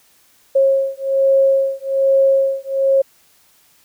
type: beating tone pair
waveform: sine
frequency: 541 / 542.2 Hz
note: C#5 / C#5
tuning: -42 / -38 cents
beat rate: 1.2 Hz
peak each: -15 dBFS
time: 0.55-3.02 s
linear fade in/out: 10 ms
effects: white hiss -54 dBFS RMS until 3.84 s